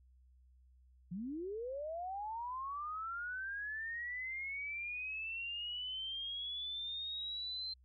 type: linear sweep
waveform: sine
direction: up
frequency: 164.3 to 4131 Hz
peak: -39 dBFS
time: 1.11-7.74 s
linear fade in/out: 10 ms
effects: added 63 Hz sine -62 dBFS peak until 7.84 s